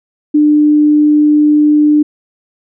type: tone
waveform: sine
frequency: 299 Hz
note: D4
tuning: 31 cents sharp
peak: -5 dBFS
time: 0.34-2.03 s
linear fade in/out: 10 ms
effects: none